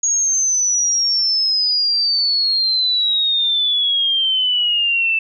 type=exponential sweep; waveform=sine; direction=down; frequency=6670 to 2641 Hz; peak=-14 dBFS; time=0.03-5.19 s; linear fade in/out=5 ms; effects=none